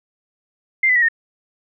sine tone with pitch steps, 2093 / 2003 / 1917.1 / 1834.7 Hz, C7 / B6 / A#6 / A#6, 0 / +24 / +48 / -28 cents, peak -12 dBFS, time 0.83-1.086 s, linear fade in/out 5 ms, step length 64 ms, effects none

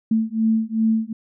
sine beating tone pair, 220.9 / 223.5 Hz, A3 / A3, +7 / +27 cents, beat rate 2.6 Hz, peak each -20 dBFS, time 0.11-1.13 s, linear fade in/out 5 ms, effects none

